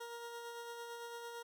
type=tone with tremolo; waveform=20% pulse; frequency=470.1 Hz; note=A#4; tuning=15 cents sharp; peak=-39 dBFS; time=0-1.43 s; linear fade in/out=10 ms; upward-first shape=sine; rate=8.9 Hz; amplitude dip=30%; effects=none